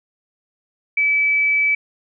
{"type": "tone", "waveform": "sine", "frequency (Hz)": 2300, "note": "D7", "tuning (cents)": -37, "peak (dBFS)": -14, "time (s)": [0.97, 1.75], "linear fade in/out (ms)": 5, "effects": []}